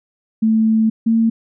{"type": "tone pair in turn", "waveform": "sine", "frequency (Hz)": [221, 226.4], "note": ["A3", "A3"], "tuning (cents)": [8, 50], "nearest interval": "unison", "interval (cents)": 42, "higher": "second", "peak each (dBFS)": -11, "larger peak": "neither", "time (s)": [[0.42, 0.9], [1.06, 1.3]], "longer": "first", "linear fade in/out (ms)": 10, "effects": []}